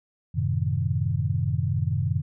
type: chord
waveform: sine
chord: F# diminished seventh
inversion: none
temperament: equal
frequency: 92.5 / 110 / 130.81 / 155.56 Hz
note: F#2 / A2 / C3 / Eb3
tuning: 0 / 0 / 0 / 0 cents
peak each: -27 / -28 / -27 / -29 dBFS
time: 0.34-2.22 s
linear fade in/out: 20 ms
effects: none